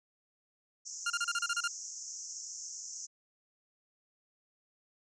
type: band-pass noise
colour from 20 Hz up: pink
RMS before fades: -44 dBFS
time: 0.85-3.07 s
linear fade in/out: 20 ms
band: 5500 to 7200 Hz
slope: 96 dB/octave
type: tone bursts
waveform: sawtooth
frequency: 1402 Hz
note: F6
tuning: 6 cents sharp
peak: -26 dBFS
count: 9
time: 1.06-1.678 s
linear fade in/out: 5 ms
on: 42 ms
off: 30 ms
effects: resampled to 22050 Hz

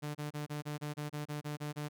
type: tone bursts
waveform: sawtooth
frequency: 148.5 Hz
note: D3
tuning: 20 cents sharp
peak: -33 dBFS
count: 12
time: 0.02-1.888 s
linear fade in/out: 20 ms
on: 130 ms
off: 28 ms
effects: none

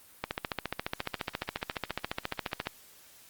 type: click train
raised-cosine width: 0.3 ms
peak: -14 dBFS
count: 36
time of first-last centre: 0.24-2.671 s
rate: 14.4 Hz
effects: white hiss -56 dBFS RMS until 3.29 s + Opus 32 kbps

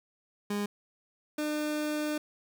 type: tone pair in turn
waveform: 30% pulse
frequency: 205 / 301.4 Hz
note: G#3 / D4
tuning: -22 / +45 cents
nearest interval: perfect fifth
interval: 667 cents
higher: second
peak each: -27 dBFS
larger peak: neither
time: 0.5-0.66 / 1.38-2.18 s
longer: second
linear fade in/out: 5 ms
effects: none

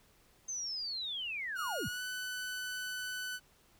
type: linear sweep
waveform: sine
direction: down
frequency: 6320 to 49.48 Hz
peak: -36 dBFS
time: 0.48-1.89 s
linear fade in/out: 10 ms
type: tone with pitch glide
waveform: sawtooth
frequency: 1433 to 1499 Hz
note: F6 to F#6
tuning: +44 to +22 cents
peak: -34 dBFS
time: 1.55-3.4 s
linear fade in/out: 50 ms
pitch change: +78 cents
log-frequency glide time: 1.83-2.02 s
effects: pink hiss -66 dBFS RMS until 3.79 s

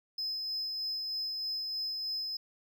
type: tone with tremolo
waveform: triangle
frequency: 5100 Hz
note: D#8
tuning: 42 cents sharp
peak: -31 dBFS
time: 0.18-2.37 s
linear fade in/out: 5 ms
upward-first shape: sine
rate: 3.2 Hz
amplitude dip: 25%
effects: none

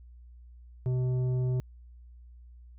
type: tone with tanh clipping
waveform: triangle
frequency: 126.8 Hz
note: B2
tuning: 46 cents sharp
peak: -27 dBFS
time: 0.86-1.6 s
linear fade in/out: 0 ms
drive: 13 dB
effects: added 60 Hz sine -48 dBFS peak until 2.78 s

